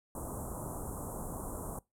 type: band-stop noise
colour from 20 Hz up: pink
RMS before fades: -40 dBFS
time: 0.15-1.79 s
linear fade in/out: 2 ms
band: 1200 to 7800 Hz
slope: 48 dB/octave
effects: noise-tail reverb RT60 0.2 s tail -23 dB re dry + low-pass 12000 Hz 12 dB/octave